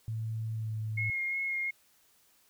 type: tone with pitch glide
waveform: sine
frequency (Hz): 111.3 to 109.07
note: A2 to A2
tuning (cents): +20 to -15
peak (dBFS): -32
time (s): 0.08-1.1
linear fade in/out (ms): 0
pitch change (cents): -35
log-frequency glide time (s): 0.52-0.76
type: tone with vibrato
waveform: sine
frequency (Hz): 2153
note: C7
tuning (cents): +49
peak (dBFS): -30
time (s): 0.97-1.71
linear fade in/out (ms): 10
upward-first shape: sine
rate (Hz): 2.8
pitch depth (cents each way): 17
effects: white hiss -66 dBFS RMS until 2.49 s